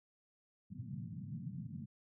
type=band-pass noise; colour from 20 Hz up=pink; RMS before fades=-45 dBFS; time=0.7-1.86 s; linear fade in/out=20 ms; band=110 to 220 Hz; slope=48 dB/octave; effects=none